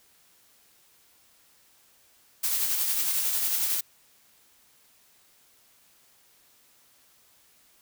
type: noise with tremolo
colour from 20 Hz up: blue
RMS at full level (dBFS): -25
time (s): 2.43-3.81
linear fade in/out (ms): 10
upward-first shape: triangle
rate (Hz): 11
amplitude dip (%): 40
effects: white hiss -61 dBFS RMS until 7.81 s